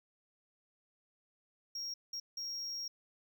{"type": "tone bursts at uneven times", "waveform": "triangle", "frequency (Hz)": 5588, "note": "F8", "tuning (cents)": 0, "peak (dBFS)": -37, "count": 3, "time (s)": [[1.75, 1.94], [2.13, 2.2], [2.37, 2.88]], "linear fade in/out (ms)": 5, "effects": []}